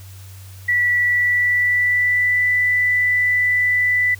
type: tone with pitch glide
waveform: sine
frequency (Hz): 1952 to 1985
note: B6 to B6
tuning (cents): -21 to +8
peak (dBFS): -14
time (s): 0.68-4.15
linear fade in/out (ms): 10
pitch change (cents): +29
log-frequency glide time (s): 1-2.48
effects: added 95 Hz sine -36 dBFS peak until 4.19 s + white hiss -46 dBFS RMS until 4.19 s